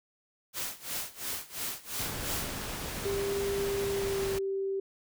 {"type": "noise with tremolo", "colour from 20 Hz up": "white", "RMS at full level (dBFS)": -34, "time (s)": [0.53, 2.51], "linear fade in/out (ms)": 50, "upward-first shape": "sine", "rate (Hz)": 2.9, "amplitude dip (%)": 90}
{"type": "noise", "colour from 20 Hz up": "pink", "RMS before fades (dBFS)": -37, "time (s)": [1.99, 4.39], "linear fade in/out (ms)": 10}
{"type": "tone with pitch glide", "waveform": "sine", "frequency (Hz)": [397.9, 389.3], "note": ["G4", "G4"], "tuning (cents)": [26, -12], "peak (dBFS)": -29, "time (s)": [3.05, 4.8], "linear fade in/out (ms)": 5, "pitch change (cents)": -38, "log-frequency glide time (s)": [3.85, 4.31]}
{"effects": []}